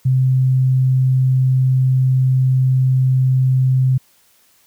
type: tone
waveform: sine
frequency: 130 Hz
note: C3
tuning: 11 cents flat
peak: -11 dBFS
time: 0.05-3.98 s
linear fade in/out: 10 ms
effects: white hiss -55 dBFS RMS until 4.66 s